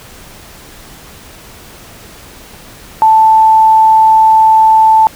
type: tone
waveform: sine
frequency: 880 Hz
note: A5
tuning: in tune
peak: -3 dBFS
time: 3.02-5.07 s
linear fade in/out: 0 ms
effects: pink hiss -35 dBFS RMS until 5.15 s